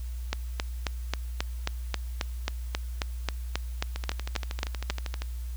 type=two click trains; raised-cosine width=0.2 ms; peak=-10 / -17 dBFS; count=18 / 17; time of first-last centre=0.33-4.9 / 3.96-5.22 s; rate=3.72 / 12.7 Hz; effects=added 60 Hz sine -32 dBFS peak until 5.56 s + white hiss -54 dBFS RMS until 5.56 s